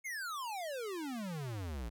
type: exponential sweep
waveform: square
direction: down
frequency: 2217 to 53.9 Hz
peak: -39 dBFS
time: 0.04-1.9 s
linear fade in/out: 20 ms
effects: none